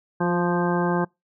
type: harmonic tone with a mistuned harmonic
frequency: 174.61 Hz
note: F3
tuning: in tune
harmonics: 1 / 2 / 3 / 4 / 5 / 6 / 7 / 9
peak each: -23 / -25 / -30 / -32 / -29 / -31 / -36 / -32 dBFS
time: 0.2-1.05 s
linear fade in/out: 10 ms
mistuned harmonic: 2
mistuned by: +19 cents
effects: noise-tail reverb RT60 0.2 s tail -26 dB re dry